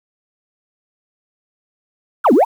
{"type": "exponential two-way sweep", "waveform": "sine", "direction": "down then up", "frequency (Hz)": [1610, 220, 1020], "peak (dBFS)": -6, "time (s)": [2.24, 2.45], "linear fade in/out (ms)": 20, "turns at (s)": 2.33, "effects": ["tanh soft clip ceiling -5 dBFS", "7-bit"]}